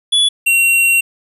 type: tone pair in turn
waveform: square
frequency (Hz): 3418 / 2742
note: G#7 / F7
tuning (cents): +49 / -32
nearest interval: major third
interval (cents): 381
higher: first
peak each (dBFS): -10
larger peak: neither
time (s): 0.12-0.29 / 0.46-1.01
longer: second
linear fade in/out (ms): 10
effects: resampled to 32000 Hz + 8-bit